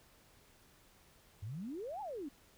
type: exponential two-way sweep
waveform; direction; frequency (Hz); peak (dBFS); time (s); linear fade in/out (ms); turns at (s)
sine; up then down; 92.1 to 879 to 260.9; -40; 1.42-2.29; 10; 2.01
effects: pink hiss -65 dBFS RMS until 2.57 s